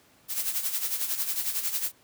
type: noise with tremolo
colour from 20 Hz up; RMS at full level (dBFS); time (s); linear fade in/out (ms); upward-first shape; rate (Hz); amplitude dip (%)
blue; -27; 0.28-1.92; 50; sine; 11; 65
effects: pink hiss -60 dBFS RMS until 2.03 s + high-pass 100 Hz 12 dB/octave